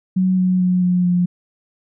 sine tone with pitch steps, 185.9 / 183.76 / 181.65 / 179.57 / 177.51 Hz, F#3 / F#3 / F#3 / F3 / F3, +8 / -12 / -32 / +48 / +28 cents, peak -13 dBFS, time 0.16-1.26 s, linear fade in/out 10 ms, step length 220 ms, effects none

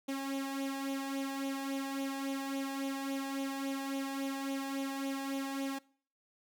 sawtooth tone with flanger, 272.7 Hz, C#4, 28 cents flat, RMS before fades -37 dBFS, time 0.08-5.79 s, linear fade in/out 10 ms, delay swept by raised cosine 0.3 to 1.19 ms, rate 3.6 Hz, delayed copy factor +0.65, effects noise-tail reverb RT60 0.5 s tail -23 dB re dry

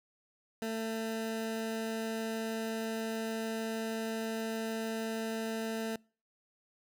20% pulse tone, 223.4 Hz, A3, 27 cents sharp, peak -29 dBFS, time 0.62-5.96 s, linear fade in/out 2 ms, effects noise-tail reverb RT60 0.4 s tail -26 dB re dry

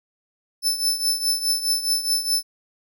sawtooth tone with tremolo, 5274 Hz, E8, in tune, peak -14 dBFS, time 0.62-2.43 s, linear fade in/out 50 ms, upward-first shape triangle, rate 4.8 Hz, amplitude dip 80%, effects none

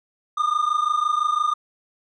triangle tone pair together, 1200 / 1225.9 Hz, D6 / D#6, +37 / -26 cents, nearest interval unison, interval 37 cents, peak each -20 dBFS, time 0.37-1.54 s, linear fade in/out 10 ms, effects resampled to 22050 Hz

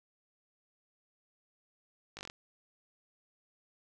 slowing click train, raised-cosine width 0.2 ms, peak -26 dBFS, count 7, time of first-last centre 2.17-2.299 s, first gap 19 ms, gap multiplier 1.05, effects none

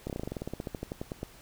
slowing click train, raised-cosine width 2 ms, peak -21 dBFS, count 20, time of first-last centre 0.07-1.23 s, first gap 28 ms, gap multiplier 1.08, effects pink hiss -54 dBFS RMS until 1.41 s

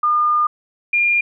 sine tone pair in turn, 1212 / 2407 Hz, D#6 / D7, -46 / +42 cents, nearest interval octave, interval 1188 cents, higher second, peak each -13 dBFS, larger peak neither, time 0.03-0.47 / 0.93-1.21 s, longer first, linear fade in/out 5 ms, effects none

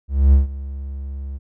triangle tone with ADSR envelope, 68.6 Hz, C#2, 17 cents flat, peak -5 dBFS, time 0.08-1.39 s, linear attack 250 ms, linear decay 140 ms, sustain -19 dB, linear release 28 ms, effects none

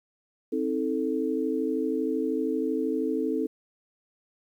sine chord, A diminished, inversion first, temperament just, 264 / 316.8 / 440 Hz, C4 / Eb4 / A4, +16 / +31 / 0 cents, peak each -29 dBFS, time 0.52-3.47 s, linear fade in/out 10 ms, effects 10-bit

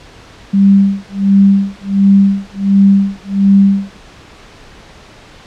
sine tone with tremolo, 197.2 Hz, G3, 11 cents sharp, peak -3 dBFS, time 0.53-3.97 s, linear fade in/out 10 ms, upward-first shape sine, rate 1.4 Hz, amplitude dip 100%, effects pink hiss -38 dBFS RMS until 5.46 s + low-pass 5000 Hz 12 dB/octave

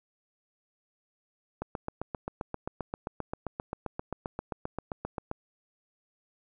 click train, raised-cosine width 1 ms, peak -19 dBFS, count 29, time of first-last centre 1.62-5.314 s, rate 7.58 Hz, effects none

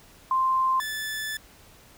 sine / sawtooth tone pair in turn, 1046.5 / 1743.8 Hz, C6 / A6, 0 / -16 cents, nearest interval major sixth, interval 884 cents, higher second, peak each -20 / -26 dBFS, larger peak first, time 0.31-0.8 / 0.8-1.37 s, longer second, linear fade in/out 2 ms, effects pink hiss -53 dBFS RMS until 1.97 s

